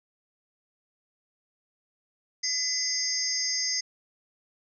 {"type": "tone cluster", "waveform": "sine", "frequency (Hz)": [2019, 4961, 5440, 6340], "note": ["B6", "D#8", "F8", "G8"], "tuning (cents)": [38, -6, -46, 19], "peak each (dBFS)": [-36, -29, -35, -30], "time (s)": [2.43, 3.81], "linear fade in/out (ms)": 10, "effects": []}